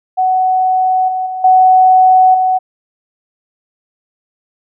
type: tone with level steps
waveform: sine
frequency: 746 Hz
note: F#5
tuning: 14 cents sharp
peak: -9 / -14 / -18 / -4 / -9 dBFS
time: 0.17-2.59 s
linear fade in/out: 20 ms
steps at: 1.08 / 1.26 / 1.44 / 2.34 s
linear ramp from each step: 5 ms
effects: none